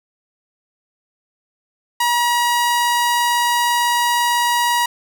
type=tone; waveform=sawtooth; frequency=958 Hz; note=A#5; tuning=47 cents sharp; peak=-11 dBFS; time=2-4.86 s; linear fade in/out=5 ms; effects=none